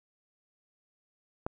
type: click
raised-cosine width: 1 ms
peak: -18 dBFS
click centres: 1.465 s
effects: none